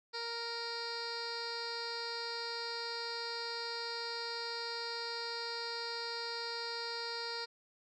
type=tone with low-pass filter; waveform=15% pulse; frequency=466.2 Hz; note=A#4; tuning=in tune; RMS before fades=-40 dBFS; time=0.13-7.46 s; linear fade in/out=20 ms; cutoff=4600 Hz; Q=5.8; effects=none